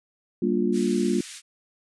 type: chord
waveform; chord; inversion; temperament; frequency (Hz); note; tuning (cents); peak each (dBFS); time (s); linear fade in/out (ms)
sine; G minor seventh; none; just; 196 / 235.2 / 294 / 352.8; G3 / Bb3 / D4 / F4; 0 / +16 / +2 / +18; -26 / -25 / -29 / -25; 0.42-1.21; 5
type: band-pass noise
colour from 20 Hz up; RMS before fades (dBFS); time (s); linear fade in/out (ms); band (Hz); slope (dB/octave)
white; -41; 0.72-1.42; 50; 1600 to 10000; 24
effects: resampled to 24000 Hz